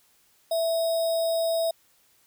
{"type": "tone with sample-and-hold", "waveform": "sine", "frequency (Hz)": 659.3, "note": "E5", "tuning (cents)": 0, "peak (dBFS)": -22, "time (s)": [0.51, 1.71], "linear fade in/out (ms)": 5, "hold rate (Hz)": 4410, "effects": ["white hiss -63 dBFS RMS until 2.26 s"]}